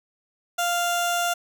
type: tone with notch filter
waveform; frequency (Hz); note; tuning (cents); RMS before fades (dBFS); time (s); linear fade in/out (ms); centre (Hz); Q
15% pulse; 697; F5; -4; -24; 0.58-1.34; 10; 2000; 1.8
effects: none